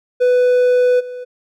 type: tone with level steps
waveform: triangle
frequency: 496.8 Hz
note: B4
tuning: 10 cents sharp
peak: -8 / -24 dBFS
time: 0.2-1.25 s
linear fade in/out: 20 ms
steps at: 0.99 s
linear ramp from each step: 20 ms
effects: none